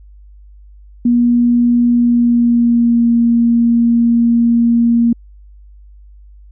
sine tone with pitch glide, 240 to 234.4 Hz, B3 to A#3, -49 to +10 cents, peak -8 dBFS, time 1.05-5.13 s, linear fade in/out 5 ms, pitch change -41 cents, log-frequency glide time 1.9-3.09 s, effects added 50 Hz sine -37 dBFS peak until 6.51 s

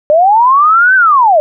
sine linear two-way sweep, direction up then down, 583 to 1563 to 583 Hz, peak -4 dBFS, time 0.1-1.4 s, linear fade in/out 0 ms, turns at 0.95 s, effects none

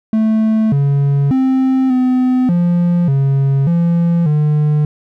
triangle tone with pitch steps, 219.3 / 140.7 / 262.2 / 254.1 / 174.2 / 137.2 / 170.3 / 149.9 Hz, A3 / C#3 / C4 / B3 / F3 / C#3 / F3 / D3, -6 / +26 / +4 / +49 / -4 / -17 / -43 / +36 cents, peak -8 dBFS, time 0.13-4.85 s, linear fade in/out 2 ms, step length 590 ms, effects none

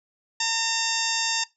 harmonic tone with a mistuned harmonic, 910 Hz, A#5, 42 cents flat, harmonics 1 / 2 / 3 / 4 / 5 / 6 / 7 / 8, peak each -31 / -31 / -31 / -31 / -31 / -31 / -31 / -31 dBFS, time 0.4-1.44 s, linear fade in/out 5 ms, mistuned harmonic 5, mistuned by +76 cents, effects noise-tail reverb RT60 0.2 s tail -20 dB re dry

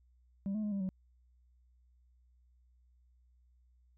sine tone with pitch steps, 196.7 / 214.6 / 208.8 / 198 / 187.9 Hz, G3 / A3 / G#3 / G3 / F#3, +6 / -43 / +10 / +18 / +27 cents, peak -30 dBFS, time 0.46-0.89 s, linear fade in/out 0 ms, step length 86 ms, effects tanh soft clip ceiling -32 dBFS + added 61 Hz sine -64 dBFS peak until 3.97 s

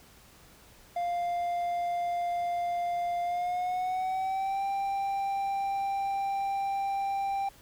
triangle tone with pitch glide, 698.5 to 788.6 Hz, F5 to G5, 0 to +10 cents, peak -26 dBFS, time 0.96-7.49 s, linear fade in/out 5 ms, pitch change +210 cents, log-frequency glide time 3.23-4.64 s, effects pink hiss -56 dBFS RMS until 7.61 s

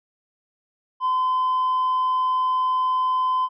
triangle tone with tanh clipping, 1023 Hz, C6, 39 cents flat, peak -19 dBFS, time 1-3.49 s, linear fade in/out 50 ms, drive 6 dB, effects none

